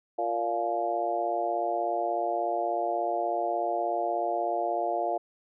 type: harmonic tone with a mistuned harmonic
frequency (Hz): 116.54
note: A#2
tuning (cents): 0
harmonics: 3 / 4 / 5 / 6 / 7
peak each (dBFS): -35 / -36 / -33 / -28 / -36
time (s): 0.18-5.18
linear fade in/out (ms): 10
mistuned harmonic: 7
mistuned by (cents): +64
effects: none